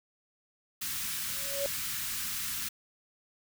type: band-stop noise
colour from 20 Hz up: white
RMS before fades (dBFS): -35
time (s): 0.81-2.69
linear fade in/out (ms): 10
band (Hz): 250 to 1200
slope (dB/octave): 24
type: tone with exponential growth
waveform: sine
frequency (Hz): 560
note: C#5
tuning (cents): +18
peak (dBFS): -27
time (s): 1.25-1.66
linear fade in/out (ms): 0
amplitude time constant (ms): 88
effects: none